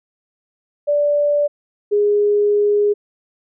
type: tone pair in turn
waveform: sine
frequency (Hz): 584 / 413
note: D5 / G#4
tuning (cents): -10 / -10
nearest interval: tritone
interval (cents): 600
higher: first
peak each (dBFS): -13 / -12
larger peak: second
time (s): 0.87-1.48 / 1.91-2.94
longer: second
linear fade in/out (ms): 20
effects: none